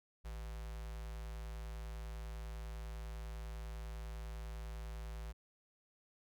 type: tone with notch filter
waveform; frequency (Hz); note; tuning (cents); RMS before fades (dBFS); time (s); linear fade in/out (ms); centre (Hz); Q
square; 55; A1; 0; -45; 0.24-5.33; 20; 250; 1
effects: none